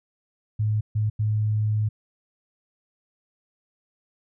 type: tone bursts at uneven times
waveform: sine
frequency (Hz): 107.1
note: A2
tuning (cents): -46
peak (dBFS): -20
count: 3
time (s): 0.59-0.81 / 0.95-1.1 / 1.19-1.89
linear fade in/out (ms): 10
effects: none